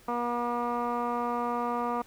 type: tone with low-pass filter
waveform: 15% pulse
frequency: 240 Hz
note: B3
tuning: 49 cents flat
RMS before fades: -30 dBFS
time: 0.08-2.02 s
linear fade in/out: 5 ms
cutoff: 1200 Hz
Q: 3.4
effects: pink hiss -57 dBFS RMS until 2.06 s